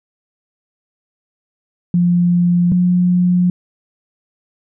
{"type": "tone pair in turn", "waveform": "sine", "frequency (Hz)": [175.2, 178.78], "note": ["F3", "F3"], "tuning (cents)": [6, 41], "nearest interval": "unison", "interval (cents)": 35, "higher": "second", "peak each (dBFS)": -10, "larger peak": "neither", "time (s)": [[1.94, 2.72], [2.72, 3.5]], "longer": "neither", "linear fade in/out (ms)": 2, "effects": []}